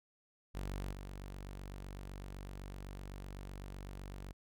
sawtooth tone with level steps, 47.9 Hz, G1, 39 cents flat, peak -35 / -41 dBFS, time 0.54-4.33 s, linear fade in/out 20 ms, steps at 0.92 s, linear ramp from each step 10 ms, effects none

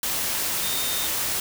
sine tone in noise, 3662 Hz, A#7, 32 cents flat, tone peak -31 dBFS, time 0.63-1.07 s, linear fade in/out 2 ms, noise white, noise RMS -26 dBFS, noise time 0.03-1.4 s, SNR -8 dB, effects none

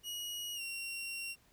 sawtooth tone with pitch glide, 2900 to 2748 Hz, F#7 to F7, -35 to -29 cents, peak -36 dBFS, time 0.03-1.36 s, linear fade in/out 50 ms, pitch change -94 cents, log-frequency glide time 0.55-0.61 s, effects pink hiss -68 dBFS RMS until 1.52 s

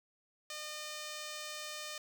5% pulse tone, 607 Hz, D#5, 43 cents flat, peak -30 dBFS, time 0.5-1.98 s, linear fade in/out 2 ms, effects none

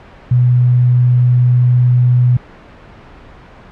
sine tone, 123.7 Hz, B2, 3 cents sharp, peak -7 dBFS, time 0.31-2.37 s, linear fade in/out 5 ms, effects pink hiss -38 dBFS RMS until 3.71 s + low-pass 2000 Hz 12 dB/octave

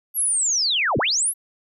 sine linear two-way sweep, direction down then up, 11720 to 63 to 11720 Hz, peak -18 dBFS, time 0.14-1.34 s, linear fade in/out 50 ms, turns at 0.98 s, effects none

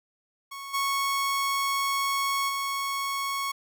sawtooth tone with level steps, 1104 Hz, C#6, 7 cents flat, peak -33 / -21 / -24 dBFS, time 0.51-3.52 s, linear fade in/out 10 ms, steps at 0.73 / 2.48 s, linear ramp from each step 20 ms, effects none

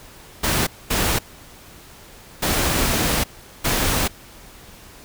pink noise bursts at uneven times, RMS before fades -20 dBFS, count 4, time 0.43-0.67 / 0.9-1.19 / 2.42-3.24 / 3.64-4.08 s, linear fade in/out 10 ms, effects pink hiss -44 dBFS RMS until 5.04 s

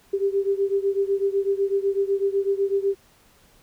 sine beating tone pair, 392 / 400 Hz, G4 / G4, 0 / +35 cents, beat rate 8 Hz, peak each -22 / -24 dBFS, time 0.13-2.95 s, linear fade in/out 10 ms, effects pink hiss -57 dBFS RMS until 3.62 s

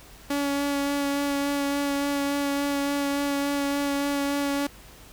sawtooth tone with vibrato, 282.7 Hz, C#4, 34 cents sharp, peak -20 dBFS, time 0.3-4.67 s, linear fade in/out 5 ms, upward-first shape sine, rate 3.5 Hz, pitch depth 13 cents each way, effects added 50 Hz sine -52 dBFS peak until 5.12 s + pink hiss -49 dBFS RMS until 5.12 s

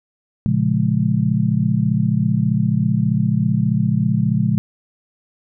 sine chord, Bb minor seventh, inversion none, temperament just, 116.54 / 139.85 / 174.81 / 209.8 Hz, Bb2 / Db3 / F3 / Ab3, 0 / +16 / +2 / +18 cents, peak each -20 dBFS, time 0.46-4.58 s, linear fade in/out 0 ms, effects none

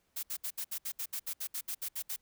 blue noise bursts, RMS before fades -37 dBFS, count 15, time 0.16-2.163 s, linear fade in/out 10 ms, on 71 ms, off 67 ms, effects pink hiss -75 dBFS RMS until 2.21 s

